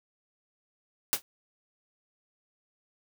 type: noise with exponential decay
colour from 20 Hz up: white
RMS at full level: -21 dBFS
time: 1.13-1.22 s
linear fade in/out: 0 ms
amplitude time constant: 18 ms
effects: none